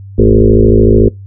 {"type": "tone with frequency modulation", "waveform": "sine", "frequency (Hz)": 230, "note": "A#3", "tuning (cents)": -23, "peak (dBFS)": -3, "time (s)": [0.18, 1.09], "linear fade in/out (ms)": 10, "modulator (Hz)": 53.5, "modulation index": 4.2, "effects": ["noise-tail reverb RT60 0.2 s tail -23 dB re dry", "added 98 Hz sine -27 dBFS peak until 1.26 s"]}